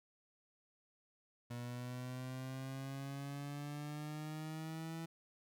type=exponential sweep; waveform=30% pulse; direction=up; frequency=120 to 164.81 Hz; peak=-40 dBFS; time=1.5-5.06 s; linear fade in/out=10 ms; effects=none